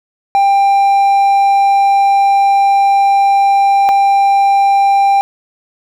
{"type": "tone pair in turn", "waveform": "triangle", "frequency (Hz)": [793, 793], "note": ["G5", "G5"], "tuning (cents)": [20, 20], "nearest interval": "unison", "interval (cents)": 0, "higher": "neither", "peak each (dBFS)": -5, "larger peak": "neither", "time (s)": [[0.35, 3.89], [3.89, 5.21]], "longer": "first", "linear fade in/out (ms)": 0, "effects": []}